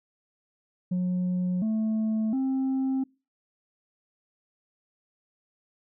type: tone with pitch steps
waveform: sine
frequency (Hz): 181 / 219 / 265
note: F#3 / A3 / C4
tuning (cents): -38 / -8 / +22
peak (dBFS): -21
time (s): 0.91-3.04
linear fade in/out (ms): 10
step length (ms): 710
effects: noise-tail reverb RT60 0.3 s tail -26 dB re dry + tanh soft clip ceiling -23 dBFS